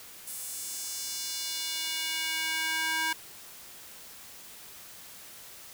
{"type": "tone with high-pass filter sweep", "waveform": "square", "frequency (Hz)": 320, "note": "D#4", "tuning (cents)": 49, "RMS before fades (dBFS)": -33, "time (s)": [0.27, 3.13], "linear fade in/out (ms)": 5, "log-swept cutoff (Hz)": [10000, 1300], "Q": 1.4, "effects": ["white hiss -48 dBFS RMS until 5.73 s"]}